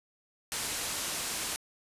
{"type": "low-pass noise", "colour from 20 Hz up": "white", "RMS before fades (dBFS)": -35, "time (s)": [0.52, 1.56], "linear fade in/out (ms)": 0, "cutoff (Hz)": 11000, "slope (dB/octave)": 24, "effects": ["resampled to 32000 Hz"]}